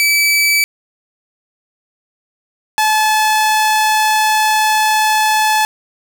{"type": "tone pair in turn", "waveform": "sawtooth", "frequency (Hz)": [2303, 862.7], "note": ["D7", "A5"], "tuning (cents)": [-34, -34], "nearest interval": "octave + perfect fourth", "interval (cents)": 1700, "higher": "first", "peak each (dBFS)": -7, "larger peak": "neither", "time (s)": [[0, 0.64], [2.78, 5.65]], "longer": "second", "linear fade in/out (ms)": 0, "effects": []}